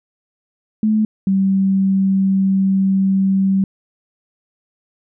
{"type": "tone pair in turn", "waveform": "sine", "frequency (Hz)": [215.7, 192.89], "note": ["A3", "G3"], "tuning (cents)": [-34, -28], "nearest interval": "major second", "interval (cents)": 194, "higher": "first", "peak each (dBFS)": -12, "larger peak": "neither", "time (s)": [[0.83, 1.05], [1.27, 3.64]], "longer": "second", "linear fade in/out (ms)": 2, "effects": []}